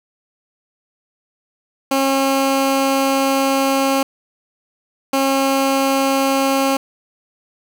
15% pulse tone bursts at uneven times, 271 Hz, C#4, 39 cents flat, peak -8 dBFS, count 2, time 1.91-4.03 / 5.13-6.77 s, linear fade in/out 5 ms, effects none

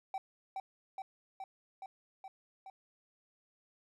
triangle tone with echo, 770 Hz, G5, 31 cents flat, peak -33 dBFS, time 0.14-0.18 s, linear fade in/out 2 ms, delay 420 ms, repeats 6, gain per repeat -2 dB, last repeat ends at 2.7 s, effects none

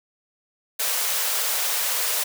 white high-pass noise, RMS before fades -24 dBFS, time 0.79-2.24 s, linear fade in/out 10 ms, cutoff 430 Hz, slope 96 dB/octave, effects none

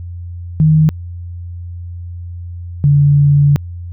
sine tone pair in turn, 155.56 / 143.46 Hz, D#3 / D3, 0 / -40 cents, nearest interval minor second, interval 140 cents, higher first, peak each -6 dBFS, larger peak neither, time 0.6-0.89 / 2.84-3.56 s, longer second, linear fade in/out 0 ms, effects added 87 Hz sine -24 dBFS peak until 3.92 s

